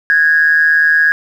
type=tone with amplitude modulation; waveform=sine; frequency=1652 Hz; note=G#6; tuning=10 cents flat; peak=-4 dBFS; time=0.1-1.12 s; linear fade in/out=0 ms; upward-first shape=sine; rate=157 Hz; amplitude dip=65%; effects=tanh soft clip ceiling 0 dBFS + 7-bit